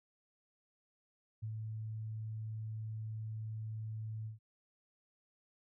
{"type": "tone with ADSR envelope", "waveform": "sine", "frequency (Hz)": 109.6, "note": "A2", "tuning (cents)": -6, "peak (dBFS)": -37, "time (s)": [1.42, 4.39], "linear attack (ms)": 16, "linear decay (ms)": 78, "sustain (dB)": -2, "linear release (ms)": 130, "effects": []}